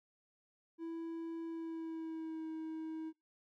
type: tone with pitch glide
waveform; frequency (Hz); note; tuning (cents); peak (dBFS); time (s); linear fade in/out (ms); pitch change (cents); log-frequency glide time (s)
triangle; 330.1 to 318.5; E4 to D#4; +2 to +41; -38; 0.78-3.13; 50; -61; 1.46-2.48
effects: noise-tail reverb RT60 0.2 s tail -26 dB re dry